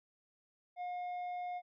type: tone with tanh clipping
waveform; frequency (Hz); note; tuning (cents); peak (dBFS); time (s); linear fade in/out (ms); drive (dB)
triangle; 716; F5; +43; -39; 0.76-1.62; 50; 10
effects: none